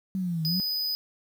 sine linear two-way sweep, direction down then up, 193 to 155.56 to 193 Hz, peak -26 dBFS, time 0.15-0.6 s, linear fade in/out 0 ms, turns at 0.45 s
square tone, 4989 Hz, D#8, 4 cents sharp, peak -27 dBFS, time 0.45-0.95 s, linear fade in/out 0 ms
effects 9-bit

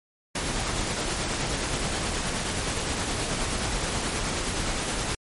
pink noise with tremolo, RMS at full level -27 dBFS, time 0.35-5.15 s, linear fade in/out 5 ms, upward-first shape sine, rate 9.5 Hz, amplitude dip 25%, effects MP3 48 kbps

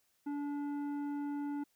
triangle tone with tanh clipping, 288.3 Hz, D4, 32 cents flat, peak -37 dBFS, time 0.26-1.64 s, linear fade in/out 10 ms, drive 14 dB, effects white hiss -75 dBFS RMS until 1.75 s

